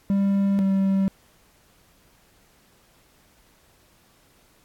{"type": "tone pair in turn", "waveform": "triangle", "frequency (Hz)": [197.7, 193.74], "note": ["G3", "G3"], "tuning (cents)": [15, -20], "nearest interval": "unison", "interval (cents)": 35, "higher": "first", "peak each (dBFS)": -16, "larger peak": "neither", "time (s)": [[0.1, 0.59], [0.59, 1.08]], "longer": "neither", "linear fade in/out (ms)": 0, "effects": ["pink hiss -59 dBFS RMS until 4.64 s", "AAC 64 kbps"]}